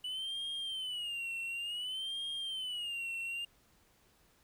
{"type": "tone with vibrato", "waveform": "triangle", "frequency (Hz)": 2960, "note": "F#7", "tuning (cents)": 0, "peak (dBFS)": -35, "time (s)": [0.04, 3.45], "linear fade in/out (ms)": 5, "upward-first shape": "sine", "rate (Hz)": 0.56, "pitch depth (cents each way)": 150, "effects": ["pink hiss -68 dBFS RMS until 4.43 s"]}